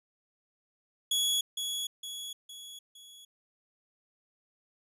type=tone with echo; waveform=sawtooth; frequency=3363 Hz; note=G#7; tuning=21 cents sharp; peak=-23 dBFS; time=1.11-1.41 s; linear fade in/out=5 ms; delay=460 ms; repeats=4; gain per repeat=-6 dB; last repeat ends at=3.25 s; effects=resampled to 32000 Hz